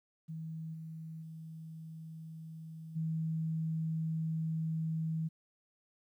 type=tone with level steps; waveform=sine; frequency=160.5 Hz; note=E3; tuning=46 cents flat; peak=-39 / -42 / -44 / -32 dBFS; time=0.28-5.29 s; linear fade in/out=20 ms; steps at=0.73 / 1.21 / 2.95 s; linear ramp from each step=20 ms; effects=12-bit